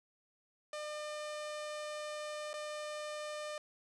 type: tone with dropouts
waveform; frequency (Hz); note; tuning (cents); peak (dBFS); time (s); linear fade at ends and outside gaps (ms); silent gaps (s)
sawtooth; 602; D5; +43; -36; 0.73-3.58; 2; 2.532-2.539
effects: resampled to 22050 Hz